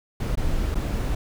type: noise with dropouts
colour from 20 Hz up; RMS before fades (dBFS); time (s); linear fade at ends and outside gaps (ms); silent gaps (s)
brown; -24; 0.2-1.15; 5; 0.355-0.373 / 0.746-0.753
effects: none